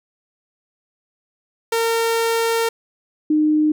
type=tone pair in turn; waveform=sawtooth / sine; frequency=457.7 / 305.5 Hz; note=A#4 / D#4; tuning=-32 / -32 cents; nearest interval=perfect fifth; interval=700 cents; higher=first; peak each=-13 dBFS; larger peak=neither; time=1.72-2.69 / 3.3-3.72 s; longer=first; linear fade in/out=5 ms; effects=none